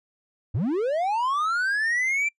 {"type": "linear sweep", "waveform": "triangle", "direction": "up", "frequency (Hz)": [82.41, 2365], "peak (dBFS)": -20, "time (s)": [0.54, 2.29], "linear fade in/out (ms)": 10, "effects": ["noise-tail reverb RT60 0.1 s tail -26 dB re dry", "resampled to 24000 Hz"]}